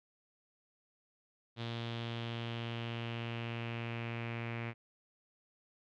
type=tone with low-pass filter sweep; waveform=sawtooth; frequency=116.54 Hz; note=A#2; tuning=in tune; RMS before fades=-40 dBFS; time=1.56-4.74 s; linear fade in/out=50 ms; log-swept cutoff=3600 to 2300 Hz; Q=4; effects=none